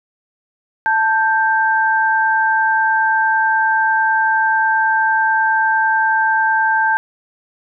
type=tone pair together; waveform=sine; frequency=884 / 1572.7 Hz; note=A5 / G6; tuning=+8 / +5 cents; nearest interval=minor seventh; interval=997 cents; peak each=-15 dBFS; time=0.86-6.97 s; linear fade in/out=0 ms; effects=none